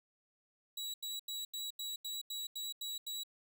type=tone bursts; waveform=sawtooth; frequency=3898 Hz; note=B7; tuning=23 cents flat; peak=-36 dBFS; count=10; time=0.77-3.235 s; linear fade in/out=5 ms; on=170 ms; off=85 ms; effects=none